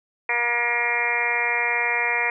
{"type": "harmonic tone with a mistuned harmonic", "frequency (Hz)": 238, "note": "A#3", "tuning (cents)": 36, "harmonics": [2, 3, 4, 5, 6, 7, 8, 9, 10], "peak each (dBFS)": [-33, -32, -29, -37, -35, -34, -25, -26, -26], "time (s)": [0.29, 2.3], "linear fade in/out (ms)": 2, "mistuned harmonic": 7, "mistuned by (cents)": 25, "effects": []}